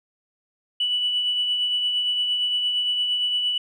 sine tone with tremolo, 2960 Hz, F#7, in tune, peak -18 dBFS, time 0.8-3.58 s, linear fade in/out 5 ms, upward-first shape triangle, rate 8.7 Hz, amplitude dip 40%, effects tanh soft clip ceiling -14 dBFS

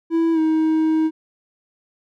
triangle tone with pitch glide, 329.6 to 316.5 Hz, E4 to D#4, 0 to +30 cents, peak -13 dBFS, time 0.1-1.11 s, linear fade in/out 50 ms, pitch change -70 cents, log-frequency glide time 0.33-0.39 s, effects none

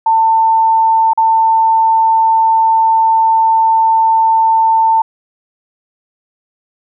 sine tone with dropouts, 895 Hz, A5, 29 cents sharp, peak -7 dBFS, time 0.06-5.02 s, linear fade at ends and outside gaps 5 ms, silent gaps 1.134-1.175 s, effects none

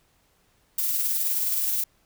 violet noise with tremolo, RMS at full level -24 dBFS, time 0.78-1.84 s, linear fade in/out 5 ms, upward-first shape sine, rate 19 Hz, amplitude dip 30%, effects pink hiss -65 dBFS RMS until 2.05 s

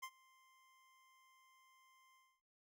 25% pulse tone with ADSR envelope, 1046.5 Hz, C6, in tune, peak -40 dBFS, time 0.02-2.42 s, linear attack 16 ms, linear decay 61 ms, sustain -24 dB, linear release 270 ms, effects none

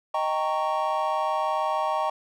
triangle chord, Eb dominant seventh, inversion none, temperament equal with one note detuned, 622.3 / 784 / 923.2 / 1108.7 Hz, Eb5 / G5 / Bb5 / Db6, 0 / 0 / -17 / 0 cents, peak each -27 dBFS, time 0.14-2.1 s, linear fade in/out 5 ms, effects none

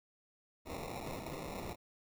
blue noise with sample-and-hold, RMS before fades -43 dBFS, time 0.65-1.76 s, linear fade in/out 50 ms, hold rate 1575 Hz, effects none

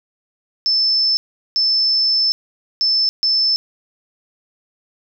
sine tone bursts at uneven times, 5274 Hz, E8, in tune, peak -13 dBFS, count 4, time 0.66-1.17 / 1.56-2.32 / 2.81-3.09 / 3.23-3.56 s, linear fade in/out 0 ms, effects none

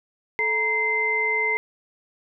sine tone cluster, 437.1 / 942 / 2077 Hz, A4 / A#5 / C7, -11 / +18 / -13 cents, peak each -29 / -29 / -21 dBFS, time 0.39-1.57 s, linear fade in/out 0 ms, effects none

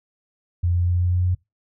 sine tone with pitch steps, 87.31 / 87.87 / 88.43 / 88.99 / 89.56 / 90.13 Hz, F2 / F2 / F2 / F2 / F2 / F#2, 0 / +11 / +22 / +33 / +44 / -45 cents, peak -17 dBFS, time 0.63-1.35 s, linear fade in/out 10 ms, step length 120 ms, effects noise-tail reverb RT60 0.2 s tail -23 dB re dry

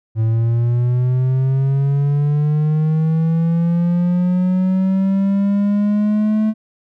triangle linear sweep, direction up, 110.4 to 217.8 Hz, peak -11 dBFS, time 0.15-6.54 s, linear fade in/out 50 ms, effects none

